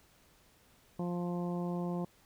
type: harmonic tone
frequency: 175.5 Hz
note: F3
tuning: 9 cents sharp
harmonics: 1 / 2 / 3 / 4 / 5 / 6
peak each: -34 / -40 / -44 / -46 / -48 / -50 dBFS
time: 0.99-2.05 s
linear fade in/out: 5 ms
effects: pink hiss -65 dBFS RMS until 2.25 s